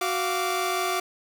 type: tone cluster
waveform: sawtooth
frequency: 370.2 / 695 / 1167 Hz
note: F#4 / F5 / D6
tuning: +1 / -9 / -11 cents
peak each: -25 dBFS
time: 0.01-1 s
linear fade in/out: 5 ms
effects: none